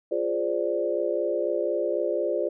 sine chord, D half-diminished seventh, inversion first, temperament equal, 349.2 / 415.3 / 523.3 / 587.3 Hz, F4 / Ab4 / C5 / D5, 0 / 0 / 0 / 0 cents, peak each -29 / -30 / -29 / -28 dBFS, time 0.11-2.49 s, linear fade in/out 10 ms, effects none

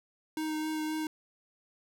square tone with vibrato, 311.1 Hz, D#4, in tune, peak -32 dBFS, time 0.37-1.07 s, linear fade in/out 2 ms, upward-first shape sine, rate 3.8 Hz, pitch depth 12 cents each way, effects none

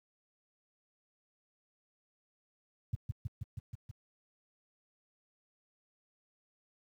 sine tone with echo, 103.83 Hz, G#2, in tune, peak -27 dBFS, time 2.93-2.95 s, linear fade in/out 5 ms, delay 160 ms, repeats 6, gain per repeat -2 dB, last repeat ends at 3.91 s, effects high-pass 60 Hz 12 dB/octave + 11-bit

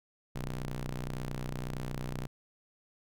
sawtooth ring-modulated tone, 61.74 Hz, B1, in tune, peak -28 dBFS, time 0.35-2.27 s, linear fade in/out 10 ms, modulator 76 Hz, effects none

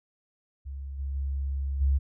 sine tone with level steps, 68.6 Hz, C#2, 17 cents flat, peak -34 / -29 / -27 / -20 dBFS, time 0.65-1.99 s, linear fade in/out 20 ms, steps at 0.98 / 1.14 / 1.8 s, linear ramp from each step 20 ms, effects none

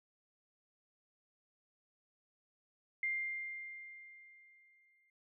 sine tone with exponential decay, 2100 Hz, C7, 6 cents sharp, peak -32 dBFS, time 3.03-5.1 s, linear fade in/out 2 ms, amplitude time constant 450 ms, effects none

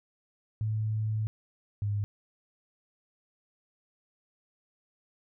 sine tone pair in turn, 108.6 / 102.7 Hz, A2 / G#2, -22 / -19 cents, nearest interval minor second, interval 97 cents, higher first, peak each -27 dBFS, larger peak neither, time 0.61-1.27 / 1.82-2.04 s, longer first, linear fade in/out 0 ms, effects none

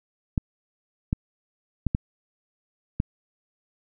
clicks, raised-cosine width 5 ms, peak -10 dBFS, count 5, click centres 0.378 / 1.129 / 1.867 / 1.949 / 3.001 s, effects none

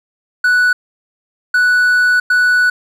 triangle tone bursts at uneven times, 1480 Hz, F#6, in tune, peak -7 dBFS, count 3, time 0.44-0.73 / 1.54-2.2 / 2.3-2.7 s, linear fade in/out 5 ms, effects none

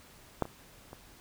clicks, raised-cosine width 1 ms, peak -13 / -29 / -30 dBFS, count 3, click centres 0.423 / 0.454 / 0.931 s, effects pink hiss -56 dBFS RMS until 1.2 s

